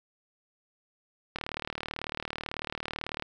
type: click train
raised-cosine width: 0.3 ms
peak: -17 dBFS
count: 72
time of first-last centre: 1.36-3.224 s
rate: 38.1 Hz
effects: none